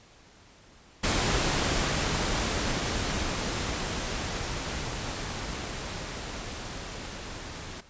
pink noise with level ramp, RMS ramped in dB -25 to -40 dBFS, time 1.03-7.81 s, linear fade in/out 10 ms, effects pink hiss -55 dBFS RMS until 7.89 s + resampled to 16000 Hz

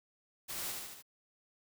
white noise with echo, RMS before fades -41 dBFS, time 0.48-0.73 s, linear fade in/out 20 ms, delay 74 ms, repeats 4, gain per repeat -3 dB, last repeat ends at 1.026 s, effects none

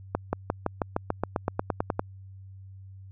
accelerating click train, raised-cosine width 1 ms, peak -11 dBFS, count 15, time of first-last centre 0.15-1.994 s, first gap 180 ms, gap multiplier 0.95, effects added 96 Hz sine -43 dBFS peak until 3.11 s

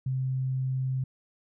sine tone, 130.81 Hz, C3, in tune, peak -26 dBFS, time 0.06-1.04 s, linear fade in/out 5 ms, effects none

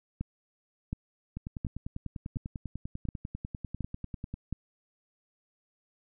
two click trains, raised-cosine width 5 ms, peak -24 / -20 dBFS, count 31 / 7, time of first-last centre 1.37-4.34 / 0.21-4.527 s, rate 10.1 / 1.39 Hz, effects none

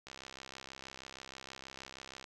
click train, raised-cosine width 0.2 ms, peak -29 dBFS, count 145, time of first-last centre 0.07-2.242 s, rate 66.3 Hz, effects none

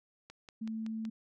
click train, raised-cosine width 0.2 ms, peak -32 dBFS, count 5, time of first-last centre 0.3-1.052 s, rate 5.32 Hz
sine tone, 221.6 Hz, A3, 13 cents sharp, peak -35 dBFS, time 0.61-1.1 s, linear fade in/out 10 ms
effects none

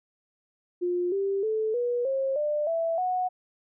sine tone with pitch steps, 354.6 / 393.5 / 436.6 / 484.4 / 537.5 / 596.4 / 661.7 / 734.2 Hz, F4 / G4 / A4 / B4 / C5 / D5 / E5 / F#5, +26 / +7 / -13 / -34 / +47 / +27 / +6 / -14 cents, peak -24 dBFS, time 0.81-3.29 s, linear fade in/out 20 ms, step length 310 ms, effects none

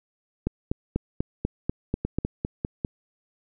two click trains, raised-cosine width 3 ms, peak -11 / -13 dBFS, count 8 / 5, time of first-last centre 0.47-2.186 / 2.05-2.848 s, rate 4.08 / 5.01 Hz, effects none

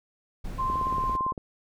brown noise, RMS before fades -35 dBFS, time 0.44-1.17 s, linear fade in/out 10 ms
sine tone with vibrato, 1046.5 Hz, C6, in tune, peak -25 dBFS, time 0.58-1.33 s, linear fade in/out 20 ms, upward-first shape sine, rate 11 Hz, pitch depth 10 cents each way
click train, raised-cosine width 2 ms, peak -23 dBFS, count 13, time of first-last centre 0.7-1.378 s, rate 17.7 Hz
effects none

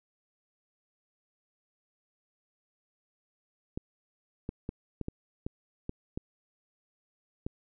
clicks, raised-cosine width 3 ms, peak -21 dBFS, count 9, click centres 3.775 / 4.491 / 4.691 / 5.013 / 5.084 / 5.465 / 5.894 / 6.175 / 7.465 s, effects none

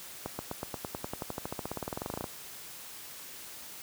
accelerating click train, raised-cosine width 1 ms, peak -20 dBFS, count 29, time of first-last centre 0.26-2.242 s, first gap 130 ms, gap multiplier 0.95, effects white hiss -46 dBFS RMS until 3.82 s + high-pass 60 Hz 12 dB/octave

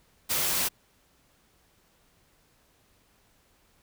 white noise, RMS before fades -27 dBFS, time 0.29-0.69 s, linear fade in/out 20 ms, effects pink hiss -65 dBFS RMS until 3.82 s

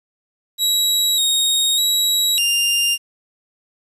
sawtooth tone with pitch steps, 3872 / 3737 / 3871 / 2799 Hz, B7 / A#7 / B7 / F7, -35 / +4 / -35 / +3 cents, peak -12 dBFS, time 0.58-2.98 s, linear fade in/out 50 ms, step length 600 ms, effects resampled to 32000 Hz + 8-bit

